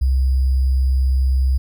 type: tone with sample-and-hold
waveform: sine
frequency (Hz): 65.41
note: C2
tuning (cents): 0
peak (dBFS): -13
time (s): 0.01-1.58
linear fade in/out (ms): 10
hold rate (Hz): 4900
effects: none

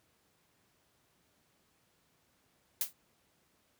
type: noise with exponential decay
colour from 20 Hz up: blue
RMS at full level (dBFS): -27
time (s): 2.81-2.93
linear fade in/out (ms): 2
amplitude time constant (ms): 25
effects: pink hiss -72 dBFS RMS until 3.79 s + high-pass 80 Hz 12 dB/octave

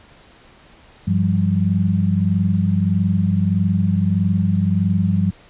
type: tone cluster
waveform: sine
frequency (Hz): 98.9 / 172.8 / 194.4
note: G2 / F3 / G3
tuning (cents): +16 / -18 / -14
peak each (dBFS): -19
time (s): 1.07-5.31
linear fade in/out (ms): 10
effects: pink hiss -48 dBFS RMS until 5.49 s + resampled to 8000 Hz

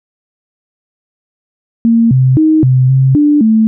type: tone with pitch steps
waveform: sine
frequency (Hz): 229.8 / 129.8 / 313.5 / 128.8 / 132.8 / 294.9 / 220.3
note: A#3 / C3 / D#4 / C3 / C3 / D4 / A3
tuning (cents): -25 / -13 / +13 / -27 / +26 / +7 / +2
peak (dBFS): -5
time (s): 1.85-3.67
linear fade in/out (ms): 0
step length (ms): 260
effects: none

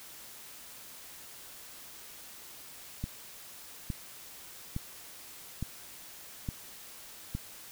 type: click train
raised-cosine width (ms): 5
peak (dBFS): -21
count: 6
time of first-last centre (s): 3.04-7.35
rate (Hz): 1.16
effects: white hiss -49 dBFS RMS until 7.71 s

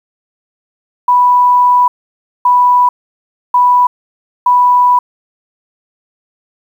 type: tone bursts at uneven times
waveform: sine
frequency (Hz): 986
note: B5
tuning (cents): -3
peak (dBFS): -5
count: 4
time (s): 1.08-1.88 / 2.45-2.89 / 3.54-3.87 / 4.46-4.99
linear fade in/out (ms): 5
effects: 7-bit

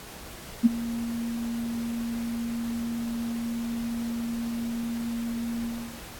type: tone with ADSR envelope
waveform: sine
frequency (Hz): 233.1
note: A#3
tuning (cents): 0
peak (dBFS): -11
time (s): 0.63-6.03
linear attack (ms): 29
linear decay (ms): 19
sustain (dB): -17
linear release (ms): 400
effects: pink hiss -43 dBFS RMS until 6.19 s + AAC 64 kbps

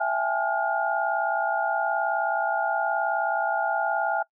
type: tone cluster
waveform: sine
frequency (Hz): 665 / 790 / 849 / 1421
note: E5 / G5 / G#5 / F6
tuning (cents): +15 / +13 / +38 / +30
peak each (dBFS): -28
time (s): 0-4.23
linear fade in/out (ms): 10
effects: noise-tail reverb RT60 0.1 s tail -23 dB re dry

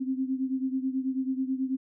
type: beating tone pair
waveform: sine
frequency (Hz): 260.5 / 269.7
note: C4 / C#4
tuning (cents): -7 / -47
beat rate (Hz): 9.2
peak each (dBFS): -28 / -32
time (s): 0-1.77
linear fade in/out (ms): 20
effects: none

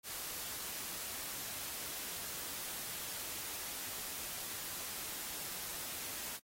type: noise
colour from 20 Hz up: white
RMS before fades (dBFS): -43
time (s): 0.03-6.4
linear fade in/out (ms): 50
effects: AAC 48 kbps

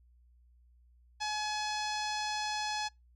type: tone with low-pass filter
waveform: sawtooth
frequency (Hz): 848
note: G#5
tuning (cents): +36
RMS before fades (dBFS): -35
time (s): 1.2-2.89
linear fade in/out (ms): 20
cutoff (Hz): 5300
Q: 3
effects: noise-tail reverb RT60 0.2 s tail -26 dB re dry + added 60 Hz sine -60 dBFS peak until 3.15 s

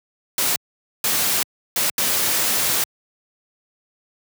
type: noise bursts at uneven times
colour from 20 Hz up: white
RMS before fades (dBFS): -20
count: 4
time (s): 0.38-0.56 / 1.04-1.43 / 1.76-1.9 / 1.98-2.84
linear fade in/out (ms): 2
effects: high-pass 100 Hz 12 dB/octave

